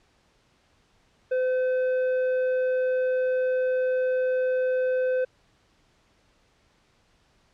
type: tone with tanh clipping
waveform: triangle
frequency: 511 Hz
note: C5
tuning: 41 cents flat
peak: -23 dBFS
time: 1.31-5.25 s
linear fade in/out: 10 ms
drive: 11 dB
effects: pink hiss -64 dBFS RMS until 7.53 s + low-pass 6000 Hz 12 dB/octave